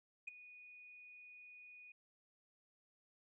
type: tone with ADSR envelope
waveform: sine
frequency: 2469 Hz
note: D#7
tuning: 14 cents flat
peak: -39 dBFS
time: 0.27-1.92 s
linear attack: 11 ms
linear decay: 11 ms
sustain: -16 dB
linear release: 4 ms
effects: tanh soft clip ceiling -38 dBFS